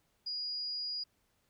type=tone; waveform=sine; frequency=4883 Hz; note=D#8; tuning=33 cents flat; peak=-35 dBFS; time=0.26-1.04 s; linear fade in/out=10 ms; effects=pink hiss -75 dBFS RMS until 1.49 s